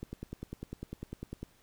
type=click train; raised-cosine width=3 ms; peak=-26 dBFS; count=15; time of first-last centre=0.03-1.43 s; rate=10 Hz; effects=pink hiss -65 dBFS RMS until 1.62 s